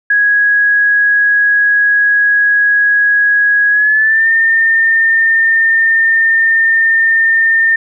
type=tone with pitch glide; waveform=sine; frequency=1661.2 to 1811.6 Hz; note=G#6 to A#6; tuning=0 to -50 cents; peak=-7 dBFS; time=0.1-7.76 s; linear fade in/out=5 ms; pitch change=+150 cents; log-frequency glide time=3.7-4.28 s; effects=none